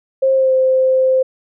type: tone with pitch glide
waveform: sine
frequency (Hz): 532 to 521.1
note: C5 to C5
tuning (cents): +29 to -7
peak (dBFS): -10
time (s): 0.22-1.23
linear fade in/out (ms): 10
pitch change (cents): -36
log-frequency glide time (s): 0.34-0.53
effects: none